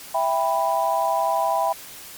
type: chord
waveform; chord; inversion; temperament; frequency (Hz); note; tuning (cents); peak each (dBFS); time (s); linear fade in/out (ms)
sine; E minor; none; just; 659.3 / 791.1 / 988.9; E5 / G5 / B5; 0 / +16 / +2; -23; 0.14-1.73; 10
effects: white hiss -40 dBFS RMS until 2.17 s + MP3 96 kbps